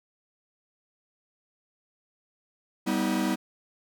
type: chord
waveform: 45% pulse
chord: G augmented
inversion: none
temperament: equal with one note detuned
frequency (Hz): 196 / 246.9 / 318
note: G3 / B3 / D#4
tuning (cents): 0 / 0 / +38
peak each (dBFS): -29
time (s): 2.86-3.36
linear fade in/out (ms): 20
effects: none